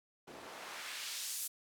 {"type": "noise with band-pass filter sweep", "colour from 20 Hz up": "white", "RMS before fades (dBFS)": -44, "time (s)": [0.27, 1.48], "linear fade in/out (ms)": 10, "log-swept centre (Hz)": [320, 11000], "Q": 0.79, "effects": []}